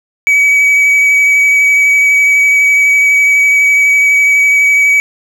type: tone with vibrato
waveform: triangle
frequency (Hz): 2275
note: C#7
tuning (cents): +44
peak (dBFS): -4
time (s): 0.27-5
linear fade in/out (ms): 0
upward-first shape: triangle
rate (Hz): 12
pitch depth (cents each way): 15
effects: none